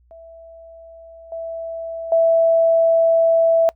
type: tone with level steps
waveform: sine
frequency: 660 Hz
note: E5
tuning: 2 cents sharp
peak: -38 / -25 / -11 dBFS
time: 0.11-3.69 s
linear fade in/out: 0 ms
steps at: 1.32 / 2.12 s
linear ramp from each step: 2 ms
effects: noise-tail reverb RT60 0.1 s tail -24 dB re dry + added 60 Hz sine -53 dBFS peak until 3.75 s